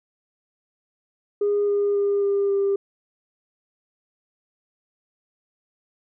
sine tone with pitch steps, 409.8 / 406.5 / 403.2 / 400 / 396.8 Hz, G#4 / G#4 / G4 / G4 / G4, -23 / -37 / +49 / +35 / +21 cents, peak -17 dBFS, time 1.41-2.76 s, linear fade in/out 5 ms, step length 270 ms, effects tanh soft clip ceiling -15 dBFS

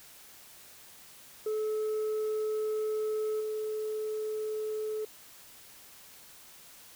sine tone with level steps, 431.2 Hz, A4, 35 cents flat, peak -26 / -30 dBFS, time 1.46-5.05 s, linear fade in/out 5 ms, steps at 3.4 s, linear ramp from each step 10 ms, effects tanh soft clip ceiling -28 dBFS + white hiss -53 dBFS RMS until 6.95 s

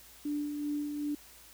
sine tone with tremolo, 293.7 Hz, D4, in tune, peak -30 dBFS, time 0.25-1.15 s, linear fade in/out 5 ms, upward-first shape sine, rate 2.6 Hz, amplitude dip 40%, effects added 57 Hz sine -64 dBFS peak until 1.53 s + white hiss -55 dBFS RMS until 1.53 s

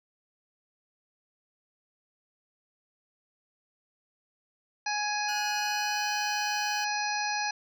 harmonic tone, 834 Hz, G#5, 7 cents sharp, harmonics 1 / 2 / 3 / 5 / 6 / 7, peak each -31 / -34 / -36 / -38 / -39 / -39 dBFS, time 4.86-7.51 s, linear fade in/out 5 ms
15% pulse tone with pitch glide, 1462 to 1510.9 Hz, F#6 to F#6, -21 to +36 cents, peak -31 dBFS, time 5.28-6.85 s, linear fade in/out 10 ms, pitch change +57 cents, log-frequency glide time 5.58-6.1 s
effects none

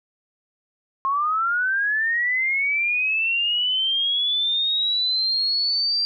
sine linear sweep, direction up, 1067 to 4732 Hz, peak -19 dBFS, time 1.05-6.05 s, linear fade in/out 0 ms, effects none

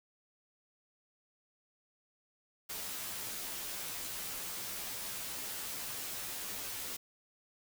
white noise with comb filter, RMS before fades -41 dBFS, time 2.69-6.97 s, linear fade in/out 10 ms, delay 13 ms, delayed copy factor -1, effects none

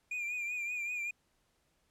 triangle tone with vibrato, 2421 Hz, D#7, 48 cents flat, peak -33 dBFS, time 0.11-1.11 s, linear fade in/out 5 ms, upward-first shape triangle, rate 5.2 Hz, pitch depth 61 cents each way, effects pink hiss -75 dBFS RMS until 1.9 s + low-pass 12000 Hz 12 dB/octave

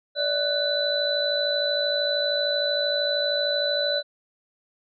sine tone cluster, 581 / 634 / 1495 / 3991 Hz, D5 / D#5 / F#6 / B7, -19 / +32 / +17 / +17 cents, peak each -25 / -33 / -31 / -25 dBFS, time 0.15-4.03 s, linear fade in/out 50 ms, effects none

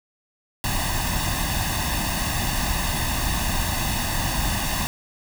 pink noise with comb filter, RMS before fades -24 dBFS, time 0.64-4.87 s, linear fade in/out 0 ms, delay 1.1 ms, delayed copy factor +0.8, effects none

